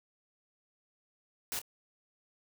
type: noise with echo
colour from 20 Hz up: white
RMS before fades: -36 dBFS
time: 1.52-1.59 s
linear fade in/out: 0 ms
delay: 26 ms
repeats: 1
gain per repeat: -12 dB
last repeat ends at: 1.616 s
effects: none